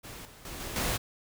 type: noise with level steps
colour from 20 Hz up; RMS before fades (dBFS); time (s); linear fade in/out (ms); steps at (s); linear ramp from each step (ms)
pink; -44 / -52 / -41 / -38 / -30; 0.03-0.98; 20; 0.25 / 0.45 / 0.6 / 0.76; 2
effects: none